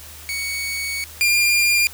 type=tone pair in turn; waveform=sawtooth; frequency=2232 / 2402 Hz; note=C#7 / D7; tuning=+11 / +38 cents; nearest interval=minor second; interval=127 cents; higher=second; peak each=-20 / -11 dBFS; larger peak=second; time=0.29-1.04 / 1.21-1.87 s; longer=first; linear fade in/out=0 ms; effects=added 77 Hz sine -43 dBFS peak until 1.93 s + white hiss -40 dBFS RMS until 1.93 s